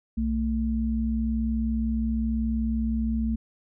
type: tone pair together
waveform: sine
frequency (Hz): 62.8 / 223.8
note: B1 / A3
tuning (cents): +30 / +30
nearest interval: octave + minor seventh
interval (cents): 2200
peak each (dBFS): -27 / -25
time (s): 0.17-3.36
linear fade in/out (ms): 10
effects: none